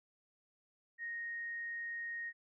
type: tone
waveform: sine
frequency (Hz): 1864.7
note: A#6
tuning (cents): 0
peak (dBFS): -39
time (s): 0.98-2.33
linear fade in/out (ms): 50
effects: none